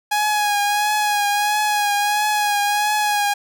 sawtooth tone with vibrato, 830.6 Hz, G#5, in tune, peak -13 dBFS, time 0.11-3.34 s, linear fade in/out 10 ms, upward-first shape triangle, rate 1.5 Hz, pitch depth 36 cents each way, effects none

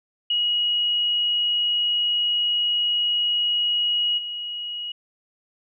sine tone with level steps, 2900 Hz, F#7, 35 cents flat, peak -19 / -28 dBFS, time 0.3-4.92 s, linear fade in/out 5 ms, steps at 4.17 s, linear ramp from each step 20 ms, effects none

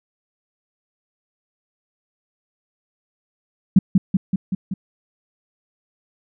sine tone with echo, 189.4 Hz, F#3, 41 cents sharp, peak -6 dBFS, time 3.76-3.79 s, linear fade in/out 5 ms, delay 190 ms, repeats 5, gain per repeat -3 dB, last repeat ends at 4.74 s, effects none

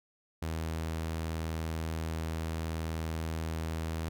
sawtooth tone, 80.7 Hz, E2, 36 cents flat, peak -29 dBFS, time 0.42-4.09 s, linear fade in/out 5 ms, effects none

